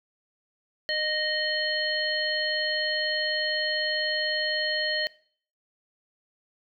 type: harmonic tone with a mistuned harmonic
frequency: 613 Hz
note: D#5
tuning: 26 cents flat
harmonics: 1 / 3 / 5 / 7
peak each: -32 / -29 / -33 / -30 dBFS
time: 0.89-5.07 s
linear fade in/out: 0 ms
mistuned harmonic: 3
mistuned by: +22 cents
effects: noise-tail reverb RT60 0.5 s tail -20 dB re dry